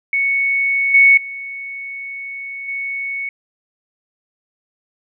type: tone with level steps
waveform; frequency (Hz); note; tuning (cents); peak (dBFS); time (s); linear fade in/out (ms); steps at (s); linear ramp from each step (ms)
sine; 2217; C#7; 0; -14 / -6 / -26 / -21; 0.13-3.29; 2; 0.94 / 1.17 / 2.68; 5
effects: none

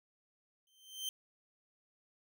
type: tone with exponential growth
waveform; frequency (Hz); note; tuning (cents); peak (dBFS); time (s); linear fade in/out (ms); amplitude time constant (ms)
sawtooth; 3117; G7; -11; -31; 0.67-1.09; 1; 90
effects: none

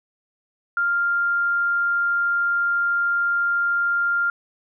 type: tone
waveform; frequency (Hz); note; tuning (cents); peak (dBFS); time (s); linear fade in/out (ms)
sine; 1396.9; F6; 0; -18; 0.77-4.3; 2
effects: none

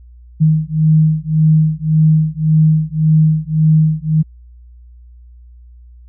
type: beating tone pair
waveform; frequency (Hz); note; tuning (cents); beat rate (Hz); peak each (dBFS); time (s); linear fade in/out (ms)
sine; 155.56 / 157.36; D#3 / D#3; 0 / +20; 1.8; -12; 0.4-4.23; 20
effects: added 60 Hz sine -37 dBFS peak until 6.08 s

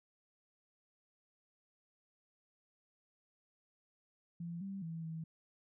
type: tone with pitch steps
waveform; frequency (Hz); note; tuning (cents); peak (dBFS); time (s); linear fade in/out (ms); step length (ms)
sine; 170.1 / 195.2 / 164 / 161.5; F3 / G3 / E3 / E3; -45 / -7 / -9 / -35; -40; 4.4-5.24; 5; 210
effects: none

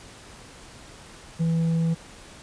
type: tone with tanh clipping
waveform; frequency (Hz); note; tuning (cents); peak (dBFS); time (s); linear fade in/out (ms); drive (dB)
sine; 164.81; E3; 0; -21; 1.39-1.95; 20; 4
effects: pink hiss -46 dBFS RMS until 2.42 s + resampled to 22050 Hz

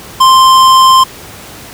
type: tone with hard clipping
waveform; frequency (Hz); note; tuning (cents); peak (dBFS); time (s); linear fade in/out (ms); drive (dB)
sine; 1046.5; C6; 0; -4; 0.2-1.04; 10; 15
effects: pink hiss -30 dBFS RMS until 1.73 s + high-pass 60 Hz 12 dB/octave

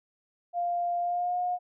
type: tone with pitch glide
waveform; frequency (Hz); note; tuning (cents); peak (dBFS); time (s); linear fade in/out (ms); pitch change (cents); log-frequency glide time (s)
sine; 698.5 to 717.7; F5 to F5; 0 to +47; -26; 0.53-1.59; 50; +47; 1-1.38
effects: none

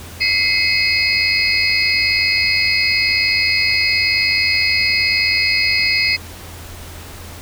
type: tone cluster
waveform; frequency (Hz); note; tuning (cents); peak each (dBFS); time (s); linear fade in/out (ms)
sine; 2053 / 2152 / 2555 / 4309 / 4914; C7 / C7 / D#7 / C#8 / D#8; -33 / +48 / +45 / -50 / -22; -20; 0.2-6.17; 20
effects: added 85 Hz sine -35 dBFS peak until 7.41 s + pink hiss -36 dBFS RMS until 7.41 s

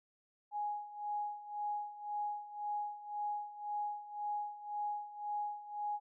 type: tone with tremolo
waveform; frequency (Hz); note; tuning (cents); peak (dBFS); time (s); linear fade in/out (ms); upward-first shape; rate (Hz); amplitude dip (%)
sine; 831; G#5; +1; -34; 0.51-6; 50; sine; 1.9; 80
effects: none

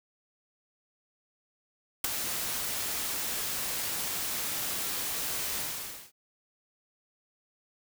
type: noise with ADSR envelope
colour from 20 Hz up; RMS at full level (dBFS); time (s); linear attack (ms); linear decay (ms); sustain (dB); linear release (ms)
white; -25; 2.04-6.12; 5; 10; -8; 550
effects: none

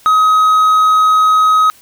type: tone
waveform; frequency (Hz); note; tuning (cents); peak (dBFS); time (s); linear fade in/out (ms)
triangle; 1266; D#6; +30; -5; 0.06-1.7; 0
effects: white hiss -45 dBFS RMS until 1.81 s

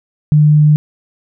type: tone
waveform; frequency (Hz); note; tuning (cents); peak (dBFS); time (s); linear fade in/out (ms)
sine; 150.5; D3; +43; -5; 0.32-0.76; 0
effects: none

